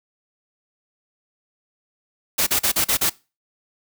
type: noise bursts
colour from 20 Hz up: white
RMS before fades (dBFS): -19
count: 6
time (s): 2.38-3.098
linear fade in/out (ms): 10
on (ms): 88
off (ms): 38
effects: noise-tail reverb RT60 0.3 s tail -22 dB re dry